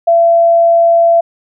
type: tone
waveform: sine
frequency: 675 Hz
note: E5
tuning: 41 cents sharp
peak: -5 dBFS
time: 0.07-1.21 s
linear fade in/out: 10 ms
effects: none

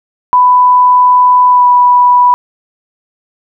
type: tone with pitch glide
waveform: sine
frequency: 995 to 984.1 Hz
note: B5 to B5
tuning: +13 to -6 cents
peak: -3 dBFS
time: 0.33-2.34 s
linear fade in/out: 0 ms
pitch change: -19 cents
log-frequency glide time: 1.49-1.66 s
effects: none

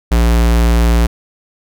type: tone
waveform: square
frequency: 58 Hz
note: A#1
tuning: 8 cents flat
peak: -9 dBFS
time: 0.11-1.07 s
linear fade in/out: 10 ms
effects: none

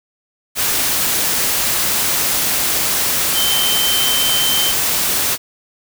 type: tone in noise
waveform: sine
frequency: 3100 Hz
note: G7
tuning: 20 cents flat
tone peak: -17 dBFS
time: 3.33-4.74 s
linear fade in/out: 50 ms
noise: white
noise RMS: -17 dBFS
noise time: 0.55-5.38 s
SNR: -3 dB
effects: none

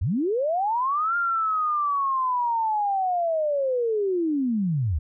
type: linear two-way sweep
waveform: sine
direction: up then down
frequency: 66.6 to 1408 to 66.6 Hz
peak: -21 dBFS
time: 0.01-4.99 s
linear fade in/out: 10 ms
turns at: 1.16 s
effects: none

